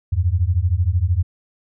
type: beating tone pair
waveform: sine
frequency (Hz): 82.41 / 95.41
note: E2 / G2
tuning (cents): 0 / -46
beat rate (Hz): 13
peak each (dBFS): -18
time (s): 0.12-1.23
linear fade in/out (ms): 10
effects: none